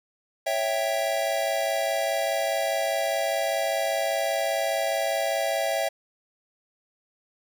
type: chord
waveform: square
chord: C# diminished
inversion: none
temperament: equal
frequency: 554.4 / 659.3 / 784 Hz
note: C#5 / E5 / G5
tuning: 0 / 0 / 0 cents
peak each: -30 / -27 / -31 dBFS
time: 0.46-5.89 s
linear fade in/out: 10 ms
effects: none